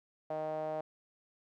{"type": "tone with band-pass filter", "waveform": "sawtooth", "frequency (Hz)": 155.56, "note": "D#3", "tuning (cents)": 0, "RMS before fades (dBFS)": -37, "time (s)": [0.3, 0.81], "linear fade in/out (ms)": 5, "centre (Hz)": 670, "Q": 6.7, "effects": []}